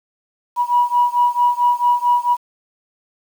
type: beating tone pair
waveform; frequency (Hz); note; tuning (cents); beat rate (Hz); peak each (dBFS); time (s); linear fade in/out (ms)
sine; 968 / 972.5; B5 / B5; -35 / -27; 4.5; -15 / -16; 0.56-2.37; 50
effects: tanh soft clip ceiling -5 dBFS + 7-bit